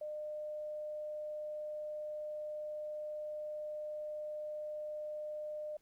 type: tone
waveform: sine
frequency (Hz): 605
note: D#5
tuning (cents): -49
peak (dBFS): -39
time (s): 0.01-5.77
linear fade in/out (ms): 5
effects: pink hiss -75 dBFS RMS until 5.81 s